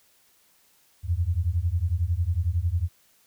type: beating tone pair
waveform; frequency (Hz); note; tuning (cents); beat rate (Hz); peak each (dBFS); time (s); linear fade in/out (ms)
sine; 81 / 92; E2 / F#2; -30 / -9; 11; -25; 1.03-2.89; 50
effects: white hiss -62 dBFS RMS until 3.26 s